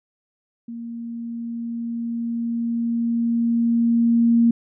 sine tone with level ramp, 233.1 Hz, A#3, in tune, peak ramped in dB -30 to -12 dBFS, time 0.68-4.51 s, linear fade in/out 5 ms, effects none

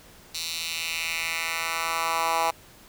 10% pulse tone with high-pass filter sweep, 164.81 Hz, E3, in tune, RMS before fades -28 dBFS, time 0.34-2.51 s, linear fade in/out 10 ms, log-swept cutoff 4100 to 850 Hz, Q 2, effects pink hiss -51 dBFS RMS until 2.88 s

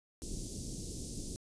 pink band-stop noise, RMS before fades -41 dBFS, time 0.22-1.36 s, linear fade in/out 0 ms, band 390 to 5100 Hz, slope 24 dB/octave, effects resampled to 22050 Hz

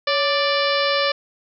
harmonic tone with a mistuned harmonic, 587.3 Hz, D5, in tune, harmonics 1 / 2 / 3 / 4 / 5 / 6 / 7 / 8 / 9, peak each -21 / -24 / -26 / -27 / -28 / -29 / -29 / -30 / -31 dBFS, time 0.07-1.12 s, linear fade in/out 5 ms, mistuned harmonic 1, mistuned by -79 cents, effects none

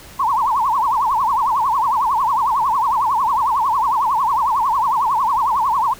sine tone with vibrato, 987.8 Hz, B5, in tune, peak -14 dBFS, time 0.19-5.94 s, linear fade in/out 10 ms, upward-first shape triangle, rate 11 Hz, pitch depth 280 cents each way, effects pink hiss -40 dBFS RMS until 5.99 s

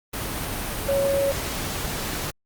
sine tone in noise, 554.4 Hz, C#5, in tune, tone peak -19 dBFS, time 0.88-1.32 s, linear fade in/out 10 ms, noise pink, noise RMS -29 dBFS, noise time 0.13-2.31 s, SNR +7 dB, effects Opus 32 kbps

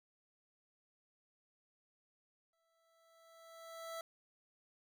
25% pulse tone with exponential growth, 659.3 Hz, E5, in tune, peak -38 dBFS, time 2.53-4.01 s, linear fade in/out 2 ms, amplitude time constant 320 ms, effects none

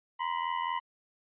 40% pulse ring-modulated tone, 987.8 Hz, B5, in tune, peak -26 dBFS, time 0.19-0.8 s, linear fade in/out 20 ms, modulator 42.2 Hz, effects resampled to 8000 Hz

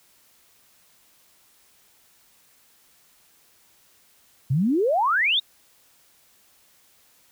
sine exponential sweep, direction up, 121.4 to 3839 Hz, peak -18 dBFS, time 4.5-5.4 s, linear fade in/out 10 ms, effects white hiss -59 dBFS RMS until 7.31 s

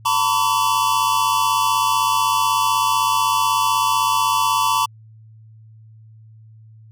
square tone cluster, 904 / 1000 / 1139 Hz, A5 / B5 / C#6, +47 / +21 / +47 cents, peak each -21 dBFS, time 0.05-4.86 s, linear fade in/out 10 ms, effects added 110 Hz sine -42 dBFS peak until 6.91 s

